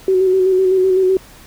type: tone with vibrato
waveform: sine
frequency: 375.3 Hz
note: F#4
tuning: 25 cents sharp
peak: -10 dBFS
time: 0.08-1.17 s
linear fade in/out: 2 ms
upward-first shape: square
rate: 7.9 Hz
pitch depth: 26 cents each way
effects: pink hiss -42 dBFS RMS until 1.46 s